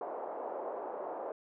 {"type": "band-pass noise", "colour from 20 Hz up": "pink", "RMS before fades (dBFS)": -40, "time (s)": [0.01, 1.32], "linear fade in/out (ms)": 2, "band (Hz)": [440, 880], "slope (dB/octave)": 24, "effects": []}